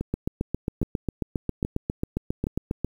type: two click trains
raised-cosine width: 3 ms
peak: -15 / -12 dBFS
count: 4 / 21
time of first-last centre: 0.01-2.469 / 0.14-2.846 s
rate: 1.22 / 7.39 Hz
effects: 8-bit